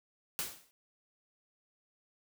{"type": "noise with exponential decay", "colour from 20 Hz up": "white", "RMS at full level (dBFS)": -33, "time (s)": [0.39, 0.71], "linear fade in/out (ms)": 0, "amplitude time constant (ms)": 68, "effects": []}